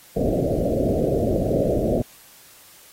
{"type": "low-pass noise", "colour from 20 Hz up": "white", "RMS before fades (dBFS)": -21, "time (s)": [0.16, 2.02], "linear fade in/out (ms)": 5, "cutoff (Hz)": 660, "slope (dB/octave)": 96, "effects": ["white hiss -49 dBFS RMS until 2.92 s", "AAC 48 kbps"]}